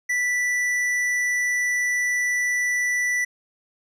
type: tone with tanh clipping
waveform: sine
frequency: 1971 Hz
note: B6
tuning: 4 cents flat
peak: -22 dBFS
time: 0.09-3.25 s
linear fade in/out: 10 ms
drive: 11 dB
effects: none